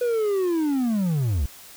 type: linear sweep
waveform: triangle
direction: down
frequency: 494.8 to 59.8 Hz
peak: -18 dBFS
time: 0.01-1.46 s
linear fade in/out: 5 ms
effects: white hiss -45 dBFS RMS until 1.76 s